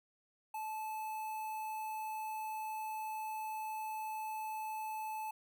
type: tone with notch filter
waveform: square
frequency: 869 Hz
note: A5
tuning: 22 cents flat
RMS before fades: -41 dBFS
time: 0.54-5.31 s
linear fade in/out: 5 ms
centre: 4900 Hz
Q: 0.69
effects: none